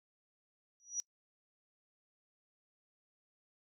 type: tone with exponential growth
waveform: sine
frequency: 5820 Hz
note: F#8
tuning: 29 cents flat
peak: -30 dBFS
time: 0.8-1 s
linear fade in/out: 0 ms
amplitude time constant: 43 ms
effects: noise-tail reverb RT60 0.1 s tail -24 dB re dry